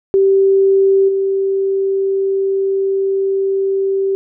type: tone with level steps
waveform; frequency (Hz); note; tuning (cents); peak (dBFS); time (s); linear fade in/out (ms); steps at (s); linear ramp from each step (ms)
sine; 389; G4; -13; -8 / -13; 0.14-4.15; 0; 1.08; 10
effects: none